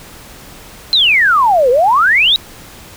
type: exponential two-way sweep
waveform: sine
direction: down then up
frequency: 4186 to 472.3 to 3947 Hz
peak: -7 dBFS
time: 0.93-2.36 s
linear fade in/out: 0 ms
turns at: 1.7 s
effects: pink hiss -36 dBFS RMS until 2.96 s